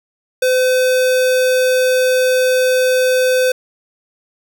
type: tone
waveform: square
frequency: 510 Hz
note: C5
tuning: 44 cents flat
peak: -12 dBFS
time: 0.42-3.52 s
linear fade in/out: 5 ms
effects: none